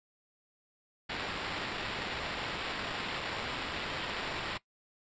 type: noise with sample-and-hold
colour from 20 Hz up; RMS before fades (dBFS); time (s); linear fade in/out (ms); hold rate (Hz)
violet; -37; 1.09-4.58; 10; 6300
effects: noise-tail reverb RT60 0.1 s tail -19 dB re dry + resampled to 16000 Hz